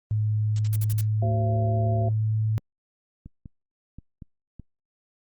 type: tone with pitch glide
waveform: sine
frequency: 107 to 109.06 Hz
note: A2 to A2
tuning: -48 to -15 cents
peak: -21 dBFS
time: 0.11-2.58 s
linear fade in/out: 0 ms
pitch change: +33 cents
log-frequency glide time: 0.81-2.4 s
type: noise bursts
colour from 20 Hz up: blue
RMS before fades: -34 dBFS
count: 6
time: 0.56-1.011 s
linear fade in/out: 2 ms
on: 31 ms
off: 53 ms
type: harmonic tone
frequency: 75.4 Hz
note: D2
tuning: 46 cents sharp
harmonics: 1 / 3 / 5 / 7 / 9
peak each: -40 / -34 / -35 / -39 / -29 dBFS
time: 1.22-2.09 s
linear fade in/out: 5 ms
type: clicks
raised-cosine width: 5 ms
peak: -28 dBFS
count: 5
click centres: 3.26 / 3.458 / 3.986 / 4.222 / 4.597 s
effects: Opus 24 kbps